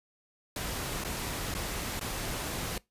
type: noise with dropouts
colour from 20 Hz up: pink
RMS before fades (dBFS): -35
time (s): 0.56-2.78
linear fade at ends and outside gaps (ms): 2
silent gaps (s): 1.039-1.047 / 1.541-1.549 / 1.995-2.011
effects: noise-tail reverb RT60 0.2 s tail -23 dB re dry + resampled to 32000 Hz